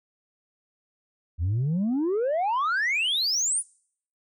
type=exponential sweep; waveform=sine; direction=up; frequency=77.78 to 10100 Hz; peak=-20 dBFS; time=1.38-3.63 s; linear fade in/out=50 ms; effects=noise-tail reverb RT60 0.6 s tail -26 dB re dry + tanh soft clip ceiling -21 dBFS